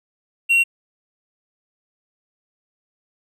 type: tone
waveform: triangle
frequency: 2742 Hz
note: F7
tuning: 32 cents flat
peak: -11 dBFS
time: 0.49-0.64 s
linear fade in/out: 20 ms
effects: none